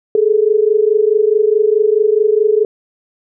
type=tone pair together; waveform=sine; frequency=415.3 / 440 Hz; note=G#4 / A4; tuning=0 / 0 cents; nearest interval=minor second; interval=100 cents; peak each=-12 dBFS; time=0.15-2.65 s; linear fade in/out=2 ms; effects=none